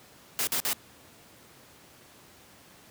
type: noise bursts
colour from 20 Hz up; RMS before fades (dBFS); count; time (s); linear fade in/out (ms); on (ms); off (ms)
white; -28; 3; 0.39-0.731; 0; 81; 49
effects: pink hiss -54 dBFS RMS until 2.9 s + high-pass 100 Hz 12 dB/octave